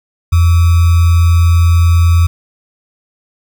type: tone with sample-and-hold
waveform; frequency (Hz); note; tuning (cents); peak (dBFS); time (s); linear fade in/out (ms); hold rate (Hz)
sine; 84.8; E2; +50; -5; 0.32-2.27; 10; 1225
effects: none